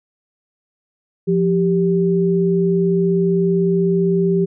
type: tone pair together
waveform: sine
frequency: 174.6 / 392 Hz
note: F3 / G4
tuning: 0 / 0 cents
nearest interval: octave + major second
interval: 1400 cents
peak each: -16 dBFS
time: 1.27-4.46 s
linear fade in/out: 20 ms
effects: none